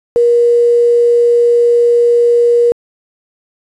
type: tone with quantisation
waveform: sine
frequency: 475.4 Hz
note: A#4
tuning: 34 cents sharp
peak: -6 dBFS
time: 0.16-2.72 s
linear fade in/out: 0 ms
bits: 6
effects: resampled to 24000 Hz